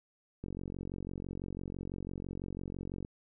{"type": "click train", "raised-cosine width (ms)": 3, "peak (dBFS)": -27, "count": 121, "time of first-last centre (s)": [0.44, 3.049], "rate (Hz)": 46, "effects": []}